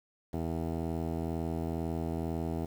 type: tone with low-pass filter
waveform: 15% pulse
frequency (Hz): 82.1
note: E2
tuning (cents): -6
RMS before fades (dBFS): -34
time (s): 0.33-2.66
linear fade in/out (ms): 10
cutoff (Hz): 590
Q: 3.1
effects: 9-bit